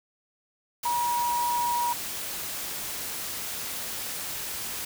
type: tone in noise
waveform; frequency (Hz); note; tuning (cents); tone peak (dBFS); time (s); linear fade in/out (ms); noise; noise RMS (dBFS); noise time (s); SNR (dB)
sine; 959; A#5; +49; -24; 0.85-1.93; 5; white; -34; 0.83-4.85; +7
effects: none